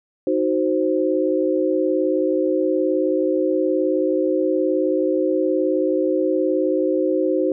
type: chord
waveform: sine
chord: C diminished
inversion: first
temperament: equal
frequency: 311.1 / 370 / 523.3 Hz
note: Eb4 / Gb4 / C5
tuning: 0 / 0 / 0 cents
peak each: -21 dBFS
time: 0.27-7.52 s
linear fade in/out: 2 ms
effects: none